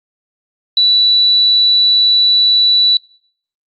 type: tone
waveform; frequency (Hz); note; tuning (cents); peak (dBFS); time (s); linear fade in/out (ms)
sine; 3951; B7; 0; -7; 0.77-2.97; 2
effects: noise-tail reverb RT60 0.6 s tail -25 dB re dry + Opus 48 kbps